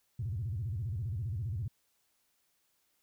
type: tone with vibrato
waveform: sine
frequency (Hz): 103.1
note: G#2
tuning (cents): -12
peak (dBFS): -32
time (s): 0.19-1.68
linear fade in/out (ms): 5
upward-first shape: square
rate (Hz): 15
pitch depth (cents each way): 270
effects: tanh soft clip ceiling -28 dBFS + white hiss -75 dBFS RMS until 3.02 s